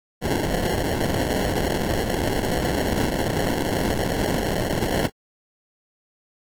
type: noise with sample-and-hold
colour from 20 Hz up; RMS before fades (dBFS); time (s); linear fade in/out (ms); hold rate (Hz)
blue; -23; 0.21-5.1; 50; 1225
effects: AAC 64 kbps